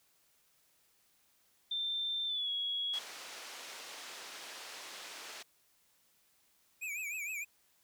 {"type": "tone with pitch glide", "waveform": "sine", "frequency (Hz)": [3573, 3334], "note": ["A7", "G#7"], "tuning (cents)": [26, 6], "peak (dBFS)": -33, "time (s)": [1.71, 2.99], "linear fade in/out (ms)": 5, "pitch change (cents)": -120, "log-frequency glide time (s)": [2.26, 2.5]}
{"type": "band-pass noise", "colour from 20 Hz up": "white", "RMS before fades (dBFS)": -48, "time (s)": [2.93, 5.43], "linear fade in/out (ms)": 10, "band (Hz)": [400, 5200], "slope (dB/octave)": 12}
{"type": "tone with vibrato", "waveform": "square", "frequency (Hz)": 2416, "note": "D7", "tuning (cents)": 48, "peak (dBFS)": -38, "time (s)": [6.81, 7.45], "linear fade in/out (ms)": 20, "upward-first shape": "triangle", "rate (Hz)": 6.5, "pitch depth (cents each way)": 150}
{"effects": ["white hiss -71 dBFS RMS until 7.83 s"]}